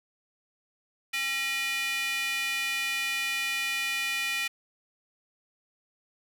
square tone with high-pass filter, 270 Hz, C#4, 45 cents flat, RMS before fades -30 dBFS, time 1.13-4.48 s, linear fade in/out 10 ms, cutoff 2300 Hz, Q 3.5, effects none

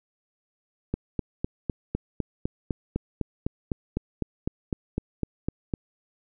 click train, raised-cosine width 3 ms, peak -13 dBFS, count 20, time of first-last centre 0.94-5.738 s, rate 3.96 Hz, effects none

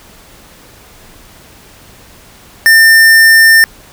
square tone, 1800 Hz, A6, 39 cents sharp, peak -3 dBFS, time 2.66-3.64 s, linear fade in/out 0 ms, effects pink hiss -39 dBFS RMS until 3.92 s

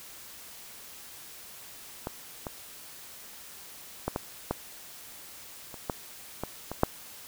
clicks, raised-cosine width 1 ms, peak -18 / -20 / -14 / -15 / -13 / -28 / -14 / -17 / -20 / -6 dBFS, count 10, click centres 2.071 / 2.468 / 4.08 / 4.161 / 4.51 / 5.742 / 5.898 / 6.436 / 6.716 / 6.834 s, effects white hiss -47 dBFS RMS until 7.27 s

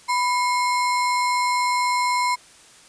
sine tone with sample-and-hold, 992 Hz, B5, 7 cents sharp, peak -18 dBFS, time 0.08-2.36 s, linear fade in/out 20 ms, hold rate 3150 Hz, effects white hiss -49 dBFS RMS until 2.88 s + resampled to 22050 Hz

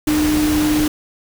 sine tone in noise, 303.1 Hz, D#4, 45 cents flat, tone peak -14 dBFS, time 0.07-0.88 s, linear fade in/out 5 ms, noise pink, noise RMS -23 dBFS, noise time 0.07-0.88 s, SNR +6 dB, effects none

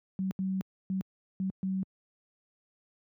sine tone bursts at uneven times, 190 Hz, F#3, 46 cents sharp, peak -28 dBFS, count 5, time 0.19-0.31 / 0.39-0.61 / 0.9-1.01 / 1.4-1.5 / 1.63-1.83 s, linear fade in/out 0 ms, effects high-pass 100 Hz 12 dB/octave

